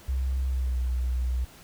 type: tone with pitch glide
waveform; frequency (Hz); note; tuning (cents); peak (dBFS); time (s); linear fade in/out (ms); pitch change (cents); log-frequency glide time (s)
sine; 65.41 to 62.35; C2 to B1; 0 to +17; -24; 0.08-1.45; 10; -83; 0.46-0.79
effects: pink hiss -51 dBFS RMS until 1.63 s